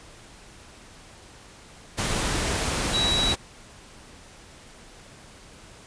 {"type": "tone in noise", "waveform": "sine", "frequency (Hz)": 3895, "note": "B7", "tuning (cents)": -25, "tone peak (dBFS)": -22, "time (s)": [2.93, 3.34], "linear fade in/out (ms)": 20, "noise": "pink", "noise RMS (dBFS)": -26, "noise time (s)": [1.97, 3.36], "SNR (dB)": 1, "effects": ["pink hiss -48 dBFS RMS until 5.86 s", "resampled to 22050 Hz"]}